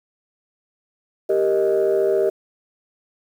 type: chord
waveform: sine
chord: Eb major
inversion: first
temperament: equal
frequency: 392 / 466.2 / 622.3 Hz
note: G4 / Bb4 / Eb5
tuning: 0 / 0 / 0 cents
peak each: -17 / -21 / -20 dBFS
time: 1.29-2.3 s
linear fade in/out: 10 ms
effects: tanh soft clip ceiling -10 dBFS + 8-bit